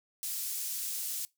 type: high-pass noise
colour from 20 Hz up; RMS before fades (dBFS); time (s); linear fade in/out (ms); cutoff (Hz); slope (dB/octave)
pink; -36; 0.23-1.25; 0; 7300; 12
effects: noise-tail reverb RT60 0.2 s tail -22 dB re dry